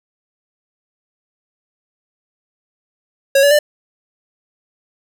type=tone with pitch steps; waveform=square; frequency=549 / 570.7 / 593.2 Hz; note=C#5 / D5 / D5; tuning=-17 / -50 / +17 cents; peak=-9 dBFS; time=3.35-3.59 s; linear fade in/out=5 ms; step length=80 ms; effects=none